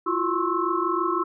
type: tone cluster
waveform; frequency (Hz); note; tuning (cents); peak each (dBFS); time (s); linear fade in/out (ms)
sine; 335.4 / 361.5 / 1051 / 1094 / 1310; E4 / F#4 / C6 / C#6 / E6; +30 / -40 / +7 / -23 / -11; -28; 0.06-1.24; 10
effects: none